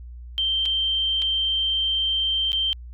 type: tone with dropouts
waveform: sine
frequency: 3136 Hz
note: G7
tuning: in tune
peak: -20 dBFS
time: 0.38-2.73 s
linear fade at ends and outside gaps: 0 ms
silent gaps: 0.655-0.659 / 1.219-1.222 / 2.519-2.53 s
effects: added 60 Hz sine -36 dBFS peak until 2.93 s